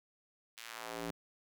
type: tone with high-pass filter sweep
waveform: square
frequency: 57.4 Hz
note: A#1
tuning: 26 cents flat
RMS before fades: -44 dBFS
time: 0.57-1.11 s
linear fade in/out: 5 ms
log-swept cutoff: 2800 to 210 Hz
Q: 0.96
effects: none